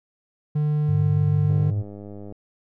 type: tone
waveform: triangle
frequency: 150 Hz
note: D3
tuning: 37 cents sharp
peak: -17 dBFS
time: 0.55-1.71 s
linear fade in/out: 10 ms
type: tone with tremolo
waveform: sine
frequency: 103.83 Hz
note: G#2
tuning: in tune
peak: -19 dBFS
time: 0.88-1.83 s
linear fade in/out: 20 ms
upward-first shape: sine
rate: 18 Hz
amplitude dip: 30%
type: click train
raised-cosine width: 2 ms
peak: -26 dBFS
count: 85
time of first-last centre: 1.5-2.324 s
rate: 102 Hz
effects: none